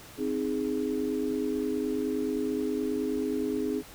sine chord, Ab major, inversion first, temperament equal, 261.6 / 311.1 / 415.3 Hz, C4 / Eb4 / Ab4, 0 / 0 / 0 cents, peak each -31 / -32 / -31 dBFS, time 0.17-3.83 s, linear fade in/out 50 ms, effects pink hiss -48 dBFS RMS until 3.94 s

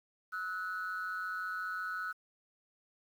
sine tone pair together, 1294.5 / 1480 Hz, E6 / F#6, -32 / 0 cents, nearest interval major second, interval 232 cents, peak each -38 / -36 dBFS, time 0.32-2.13 s, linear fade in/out 20 ms, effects tanh soft clip ceiling -31 dBFS + 10-bit

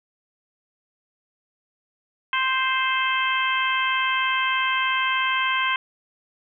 harmonic tone, 523.3 Hz, C5, in tune, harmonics 2 / 3 / 4 / 5 / 6, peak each -24 / -26 / -27 / -28 / -29 dBFS, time 2.33-5.76 s, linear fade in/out 2 ms, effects none

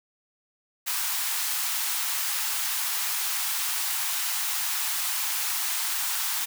white high-pass noise, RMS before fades -28 dBFS, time 0.86-6.46 s, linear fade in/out 20 ms, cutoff 770 Hz, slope 48 dB/octave, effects none

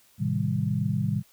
sine chord, A half-diminished seventh, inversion none, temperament just, 110 / 132 / 158.4 / 198 Hz, A2 / C3 / Eb3 / G3, 0 / +16 / +31 / +18 cents, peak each -29 dBFS, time 0.18-1.23 s, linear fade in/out 50 ms, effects white hiss -60 dBFS RMS until 1.32 s

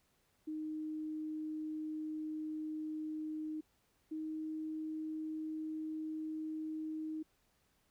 sine tone pair in turn, 310 / 313.1 Hz, D#4 / D#4, -6 / +11 cents, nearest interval unison, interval 17 cents, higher second, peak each -38 / -38 dBFS, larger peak neither, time 0.47-3.61 / 4.11-7.23 s, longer first, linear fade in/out 10 ms, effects pink hiss -75 dBFS RMS until 7.9 s

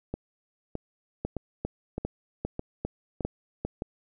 two click trains, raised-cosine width 2 ms, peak -16 / -18 dBFS, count 7 / 7, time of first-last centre 1.25-3.65 / 0.14-3.821 s, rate 2.5 / 1.63 Hz, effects none

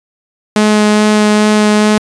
sawtooth tone with vibrato, 211.6 Hz, G#3, 33 cents sharp, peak -3 dBFS, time 0.56-1.98 s, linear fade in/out 2 ms, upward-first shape sine, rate 2.4 Hz, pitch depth 8 cents each way, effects resampled to 22050 Hz

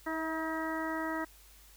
harmonic tone with a mistuned harmonic, 319.1 Hz, D#4, 44 cents sharp, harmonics 1 / 2 / 3 / 4 / 5 / 6, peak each -36 / -40 / -40 / -41 / -43 / -41 dBFS, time 0.06-1.25 s, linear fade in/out 10 ms, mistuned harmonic 2, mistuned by +20 cents, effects added 50 Hz sine -58 dBFS peak until 1.76 s + white hiss -59 dBFS RMS until 1.76 s

